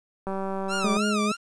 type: click train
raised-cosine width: 1 ms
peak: -18 dBFS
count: 136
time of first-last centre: 0.27-0.969 s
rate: 193 Hz
type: tone with vibrato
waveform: sawtooth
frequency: 1286 Hz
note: E6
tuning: 43 cents flat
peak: -23 dBFS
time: 0.68-1.37 s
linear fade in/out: 50 ms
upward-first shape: sine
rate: 3.2 Hz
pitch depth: 170 cents each way
type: harmonic tone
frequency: 209.5 Hz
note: G#3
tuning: 15 cents sharp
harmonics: 1 / 2 / 3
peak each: -24 / -30 / -34 dBFS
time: 0.84-1.32 s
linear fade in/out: 5 ms
effects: resampled to 22050 Hz + 9-bit